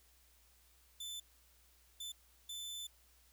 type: tone bursts at uneven times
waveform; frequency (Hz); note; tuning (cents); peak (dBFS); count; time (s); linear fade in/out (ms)
sawtooth; 3520; A7; 0; -40; 3; 1-1.2 / 2-2.12 / 2.49-2.87; 5
effects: added 60 Hz sine -69 dBFS peak until 3.32 s + white hiss -69 dBFS RMS until 3.32 s